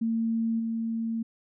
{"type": "tone with level steps", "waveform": "sine", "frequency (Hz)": 226.9, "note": "A#3", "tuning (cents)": -47, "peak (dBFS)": [-24, -27], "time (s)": [0.01, 1.23], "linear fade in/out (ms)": 10, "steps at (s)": 0.59, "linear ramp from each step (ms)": 10, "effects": []}